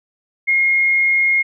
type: tone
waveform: sine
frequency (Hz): 2145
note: C7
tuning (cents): +42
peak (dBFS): -12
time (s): 0.47-1.43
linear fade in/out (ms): 20
effects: none